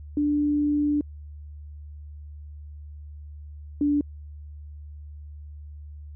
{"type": "tone pair in turn", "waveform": "sine", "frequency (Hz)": [293.7, 290.7], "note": ["D4", "D4"], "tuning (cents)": [0, -18], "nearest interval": "unison", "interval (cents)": 18, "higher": "first", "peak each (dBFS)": [-20, -19], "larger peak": "second", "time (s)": [[0.17, 1.01], [3.81, 4.01]], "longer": "first", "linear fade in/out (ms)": 2, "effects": ["added 74 Hz sine -38 dBFS peak until 6.15 s"]}